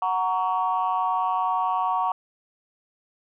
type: chord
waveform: sine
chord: F# major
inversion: none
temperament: equal with one note detuned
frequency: 740 / 932.3 / 1122.3 Hz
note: F#5 / A#5 / C#6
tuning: 0 / 0 / +21 cents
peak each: -25 dBFS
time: 0.02-2.12 s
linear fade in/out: 2 ms
effects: tanh soft clip ceiling -14 dBFS